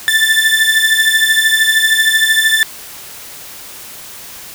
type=beating tone pair; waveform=30% pulse; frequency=1760 / 1773 Hz; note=A6 / A6; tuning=0 / +13 cents; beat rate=13 Hz; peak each=-10 dBFS; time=0.08-2.63 s; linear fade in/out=0 ms; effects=white hiss -32 dBFS RMS until 4.54 s